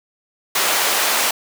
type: high-pass noise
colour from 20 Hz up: pink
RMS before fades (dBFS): -18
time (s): 0.55-1.31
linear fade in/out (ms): 5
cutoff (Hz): 690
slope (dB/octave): 12
effects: none